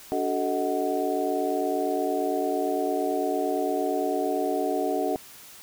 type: tone cluster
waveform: sine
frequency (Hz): 288.6 / 377.3 / 437.2 / 631 / 740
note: D4 / F#4 / A4 / D#5 / F#5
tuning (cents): -30 / +34 / -11 / +24 / 0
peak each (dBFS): -30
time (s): 0.12-5.16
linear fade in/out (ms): 0
effects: white hiss -47 dBFS RMS until 5.62 s